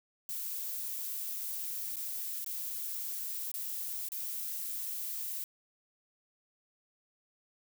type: noise with dropouts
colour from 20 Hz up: violet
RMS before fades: -38 dBFS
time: 0.29-5.44 s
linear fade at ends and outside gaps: 1 ms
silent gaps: 1.959-1.967 / 2.445-2.462 / 3.516-3.54 / 4.087-4.119 s
effects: none